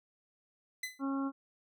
sawtooth tone with exponential decay, 2018 Hz, B6, 37 cents sharp, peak -30 dBFS, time 0.83-1.02 s, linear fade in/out 5 ms, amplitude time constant 41 ms
harmonic tone, 273.1 Hz, C#4, 26 cents flat, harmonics 1 / 2 / 3 / 4 / 5, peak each -32 / -46 / -47 / -43 / -45 dBFS, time 0.99-1.32 s, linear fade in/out 50 ms
effects none

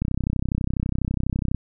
click train, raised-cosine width 5 ms, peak -11 dBFS, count 50, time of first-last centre 0.02-1.546 s, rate 32.1 Hz, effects none

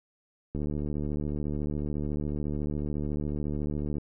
click train, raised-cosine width 3 ms, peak -20 dBFS, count 255, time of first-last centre 0.55-3.982 s, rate 74 Hz, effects none

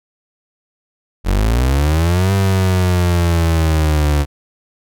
35% pulse linear two-way sweep, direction up then down, 43.65 to 98 to 71.8 Hz, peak -10 dBFS, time 1.24-4.26 s, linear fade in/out 50 ms, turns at 2.33 s, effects none

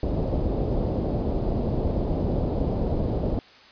pink low-pass noise, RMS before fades -25 dBFS, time 0.03-3.39 s, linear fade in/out 2 ms, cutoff 650 Hz, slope 24 dB/octave, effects white hiss -50 dBFS RMS until 3.71 s + resampled to 11025 Hz

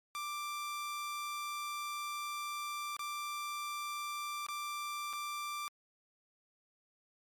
sawtooth tone with dropouts, 1179 Hz, D6, 6 cents sharp, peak -34 dBFS, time 0.15-5.68 s, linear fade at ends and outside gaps 0 ms, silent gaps 2.966-2.993 / 4.465-4.486 / 5.13-5.134 s, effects MP3 64 kbps

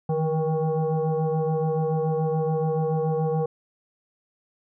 sine tone with frequency modulation, 161.5 Hz, E3, 35 cents flat, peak -21 dBFS, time 0.09-3.46 s, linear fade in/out 5 ms, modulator 316 Hz, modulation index 1.7, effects none

